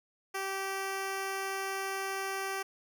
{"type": "tone", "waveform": "10% pulse", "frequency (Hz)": 387.9, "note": "G4", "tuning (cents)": -18, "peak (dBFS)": -25, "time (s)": [0.34, 2.63], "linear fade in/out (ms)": 10, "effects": []}